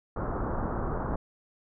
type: low-pass noise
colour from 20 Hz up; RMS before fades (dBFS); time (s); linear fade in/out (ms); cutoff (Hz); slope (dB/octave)
pink; -31; 0.16-1.16; 5; 1400; 48
effects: none